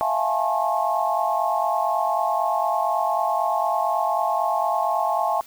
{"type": "tone cluster", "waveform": "sine", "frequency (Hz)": [658, 702, 827, 876, 1080], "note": ["E5", "F5", "G#5", "A5", "C#6"], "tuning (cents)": [-3, 9, -8, -8, -45], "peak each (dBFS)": -26, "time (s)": [0.01, 5.41], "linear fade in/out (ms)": 0, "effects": ["white hiss -48 dBFS RMS until 5.46 s"]}